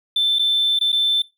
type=tone with dropouts; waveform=triangle; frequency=3540 Hz; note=A7; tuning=10 cents sharp; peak=-12 dBFS; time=0.16-1.22 s; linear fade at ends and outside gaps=5 ms; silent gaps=0.387-0.393 / 0.79-0.811 / 0.92-0.927 s; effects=noise-tail reverb RT60 0.2 s tail -19 dB re dry + tanh soft clip ceiling -12 dBFS